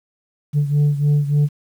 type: beating tone pair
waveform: sine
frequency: 145.4 / 148.8 Hz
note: D3 / D3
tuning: -17 / +23 cents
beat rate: 3.4 Hz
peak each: -13 / -17 dBFS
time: 0.53-1.49 s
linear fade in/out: 50 ms
effects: tanh soft clip ceiling -11 dBFS + 8-bit